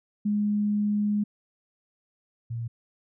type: tone pair in turn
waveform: sine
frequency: 207.7 / 116.43 Hz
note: G#3 / A#2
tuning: 0 / -2 cents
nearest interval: minor seventh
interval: 1002 cents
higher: first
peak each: -22 / -29 dBFS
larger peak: first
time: 0.25-1.24 / 2.5-2.68 s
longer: first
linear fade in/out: 10 ms
effects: none